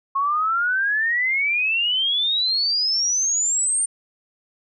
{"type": "exponential sweep", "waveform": "sine", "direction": "up", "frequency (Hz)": [1083, 9000], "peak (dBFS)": -18, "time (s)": [0.15, 3.86], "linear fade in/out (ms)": 10, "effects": []}